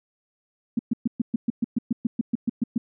sine tone bursts, 233.1 Hz, A#3, in tune, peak -18 dBFS, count 15, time 0.77-2.78 s, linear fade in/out 5 ms, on 22 ms, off 120 ms, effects none

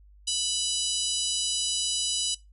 harmonic tone with a mistuned harmonic, 987.8 Hz, B5, in tune, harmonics 3 / 4 / 5 / 6 / 7 / 8 / 9 / 10, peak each -31 / -32 / -33 / -34 / -34 / -35 / -36 / -36 dBFS, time 0.27-2.35 s, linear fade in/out 10 ms, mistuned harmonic 10, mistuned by +28 cents, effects noise-tail reverb RT60 0.2 s tail -19 dB re dry + added 50 Hz sine -51 dBFS peak until 2.52 s

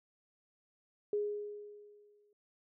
sine tone with exponential decay, 414.7 Hz, G#4, 3 cents flat, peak -29 dBFS, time 1.13-2.33 s, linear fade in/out 2 ms, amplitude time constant 260 ms, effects none

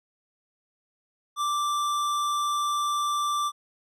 sine tone with hard clipping, 1174.7 Hz, D6, in tune, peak -26 dBFS, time 1.36-3.52 s, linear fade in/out 50 ms, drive 15 dB, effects none

